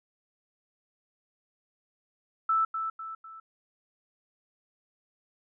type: tone with echo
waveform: sine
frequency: 1318.5 Hz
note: E6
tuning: in tune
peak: -22 dBFS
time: 2.49-2.65 s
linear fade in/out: 5 ms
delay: 250 ms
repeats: 3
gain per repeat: -7 dB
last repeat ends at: 3.4 s
effects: none